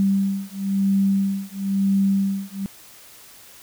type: beating tone pair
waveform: sine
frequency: 195.4 / 196.4 Hz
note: G3 / G3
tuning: -5 / +4 cents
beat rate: 1 Hz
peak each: -21 dBFS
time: 0-2.66 s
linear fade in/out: 0 ms
effects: white hiss -46 dBFS RMS until 3.62 s